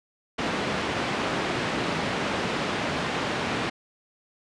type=band-pass noise; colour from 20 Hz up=pink; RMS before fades=-28 dBFS; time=0.38-3.7 s; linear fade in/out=10 ms; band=160 to 3200 Hz; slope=12 dB/octave; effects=resampled to 22050 Hz